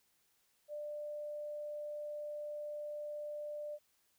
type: tone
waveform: sine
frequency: 594 Hz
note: D5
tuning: 20 cents sharp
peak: -40 dBFS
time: 0.68-3.79 s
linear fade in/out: 50 ms
effects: white hiss -75 dBFS RMS until 4.18 s